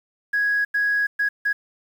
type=tone bursts at uneven times; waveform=sine; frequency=1661.2 Hz; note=G#6; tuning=in tune; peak=-17 dBFS; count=4; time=0.33-0.65 / 0.74-1.07 / 1.19-1.29 / 1.45-1.53 s; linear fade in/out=10 ms; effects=tanh soft clip ceiling -14 dBFS + 8-bit